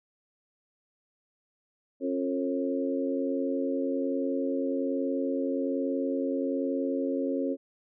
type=harmonic tone with a mistuned harmonic; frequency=90.5 Hz; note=F#2; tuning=38 cents flat; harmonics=3 / 4 / 5 / 6; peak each=-29 / -35 / -34 / -33 dBFS; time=2-7.57 s; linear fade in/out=50 ms; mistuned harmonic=4; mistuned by=-45 cents; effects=none